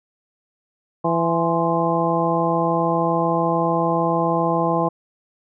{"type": "harmonic tone with a mistuned harmonic", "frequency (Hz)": 166.9, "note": "E3", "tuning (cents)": 22, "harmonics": [1, 2, 3, 4, 5, 6], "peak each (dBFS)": [-24, -24, -24, -24, -24, -24], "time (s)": [1.04, 4.89], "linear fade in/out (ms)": 10, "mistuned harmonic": 6, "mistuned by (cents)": 73, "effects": []}